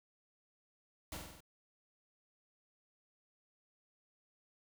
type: noise with echo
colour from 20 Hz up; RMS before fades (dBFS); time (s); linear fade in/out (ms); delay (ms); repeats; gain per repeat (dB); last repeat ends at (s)
pink; -44; 1.12-1.17; 2; 47; 5; -3; 1.405
effects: none